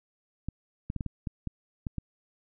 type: clicks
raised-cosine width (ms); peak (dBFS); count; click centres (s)
5; -20; 9; 0.486 / 0.901 / 0.963 / 1.008 / 1.063 / 1.272 / 1.473 / 1.868 / 1.983
effects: none